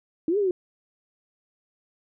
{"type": "linear two-way sweep", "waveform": "sine", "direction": "up then down", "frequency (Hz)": [304, 425, 351.5], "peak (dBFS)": -20, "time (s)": [0.28, 0.51], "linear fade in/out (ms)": 2, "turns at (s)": 0.38, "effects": []}